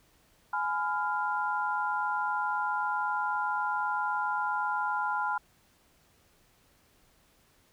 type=chord; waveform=sine; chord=F diminished; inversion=first; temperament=just; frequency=838.1 / 1005.8 / 1396.9 Hz; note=Ab5 / Cb6 / F6; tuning=+16 / +31 / 0 cents; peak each=-32 dBFS; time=0.53-5.38 s; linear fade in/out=5 ms; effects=pink hiss -65 dBFS RMS until 7.72 s